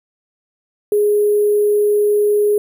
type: tone with sample-and-hold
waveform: sine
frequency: 415.3 Hz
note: G#4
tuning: in tune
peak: -11 dBFS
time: 0.92-2.58 s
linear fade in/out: 2 ms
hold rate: 11025 Hz
effects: none